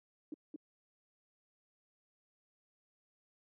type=tone with echo; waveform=sine; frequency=303.3 Hz; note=D#4; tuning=44 cents flat; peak=-39 dBFS; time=0.32-0.34 s; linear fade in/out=2 ms; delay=220 ms; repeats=1; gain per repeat=-2 dB; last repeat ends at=0.56 s; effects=high-pass 200 Hz 12 dB/octave